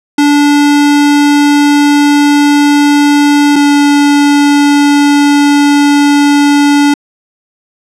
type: tone pair in turn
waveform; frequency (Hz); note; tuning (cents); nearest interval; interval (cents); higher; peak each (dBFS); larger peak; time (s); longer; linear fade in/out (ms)
square; 290 / 288; D4 / D4; -22 / -34; unison; 12; first; -5; neither; 0.18-3.56 / 3.56-6.94; neither; 5
effects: low-pass 9000 Hz 12 dB/octave

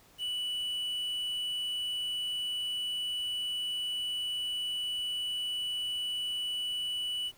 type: tone with quantisation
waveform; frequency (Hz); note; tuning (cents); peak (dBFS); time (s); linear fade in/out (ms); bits
triangle; 2960; F#7; 0; -30; 0.18-7.32; 50; 9
effects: pink hiss -60 dBFS RMS until 7.37 s

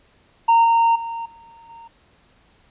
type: tone with level steps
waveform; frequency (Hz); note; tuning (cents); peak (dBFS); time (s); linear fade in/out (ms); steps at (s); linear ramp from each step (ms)
triangle; 922; A#5; -19; -9 / -11 / -24 / -42 / -37; 0.48-1.88; 10; 0.64 / 0.95 / 1.25 / 1.69; 10
effects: pink hiss -57 dBFS RMS until 2.7 s + resampled to 8000 Hz

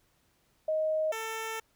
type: tone pair in turn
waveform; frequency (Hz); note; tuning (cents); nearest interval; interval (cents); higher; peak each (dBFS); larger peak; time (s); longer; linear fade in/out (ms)
sine / 10% pulse; 626 / 445.7; D#5 / A4; +10 / +22; tritone; 588; first; -26; neither; 0.68-1.12 / 1.12-1.6; second; 5
effects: pink hiss -70 dBFS RMS until 1.75 s

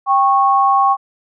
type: tone pair together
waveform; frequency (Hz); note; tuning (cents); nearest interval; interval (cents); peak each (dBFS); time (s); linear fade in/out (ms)
sine; 790.3 / 1100; G5 / C#6; +14 / -14; tritone; 572; -13 / -12; 0.06-0.97; 50
effects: none

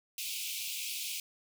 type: high-pass noise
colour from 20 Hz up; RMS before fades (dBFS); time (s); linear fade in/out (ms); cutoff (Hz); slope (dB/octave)
pink; -38; 0.18-1.2; 2; 2300; 96
effects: none

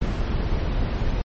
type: noise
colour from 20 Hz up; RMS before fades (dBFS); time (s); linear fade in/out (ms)
brown; -23; 0.01-1.22; 10
effects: low-pass 5000 Hz 12 dB/octave + MP3 32 kbps

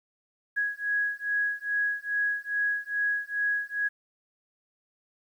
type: beating tone pair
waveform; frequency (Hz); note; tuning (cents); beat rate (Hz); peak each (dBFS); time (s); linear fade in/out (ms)
sine; 1662 / 1664.4; G#6 / G#6; +1 / +3; 2.4; -29; 0.56-3.89; 20
effects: 10-bit

